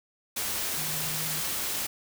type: tone in noise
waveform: sine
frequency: 155.5 Hz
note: D#3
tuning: 1 cent flat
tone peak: -39 dBFS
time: 0.77-1.41 s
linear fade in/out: 10 ms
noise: white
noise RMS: -31 dBFS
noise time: 0.36-1.87 s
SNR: -11 dB
effects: none